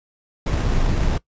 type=noise with sample-and-hold; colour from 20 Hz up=brown; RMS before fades=-19 dBFS; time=0.46-1.18 s; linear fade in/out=5 ms; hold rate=4410 Hz; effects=noise-tail reverb RT60 0.1 s tail -19 dB re dry + resampled to 16000 Hz